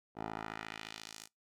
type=tone with band-pass filter sweep; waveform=10% pulse; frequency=54.3 Hz; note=A1; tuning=22 cents flat; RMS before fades=-45 dBFS; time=0.15-1.29 s; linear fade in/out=50 ms; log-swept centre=630 to 8100 Hz; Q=1.1; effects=noise-tail reverb RT60 0.2 s tail -25 dB re dry